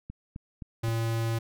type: click train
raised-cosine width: 5 ms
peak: -26 dBFS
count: 4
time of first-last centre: 0.1-0.883 s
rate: 3.83 Hz
type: tone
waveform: square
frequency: 114.1 Hz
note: A#2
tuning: 37 cents flat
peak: -27 dBFS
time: 0.83-1.39 s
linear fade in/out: 10 ms
effects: none